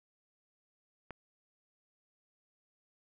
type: click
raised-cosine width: 0.5 ms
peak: -28 dBFS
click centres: 1.107 s
effects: none